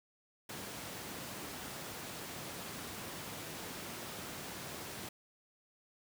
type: high-pass noise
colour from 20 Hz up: pink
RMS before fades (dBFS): -45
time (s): 0.49-5.09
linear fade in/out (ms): 5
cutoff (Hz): 120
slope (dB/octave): 12
effects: none